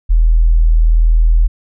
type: tone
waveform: sine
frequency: 40.56 Hz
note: E1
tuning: 27 cents flat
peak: -6 dBFS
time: 0.09-1.48 s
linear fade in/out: 20 ms
effects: none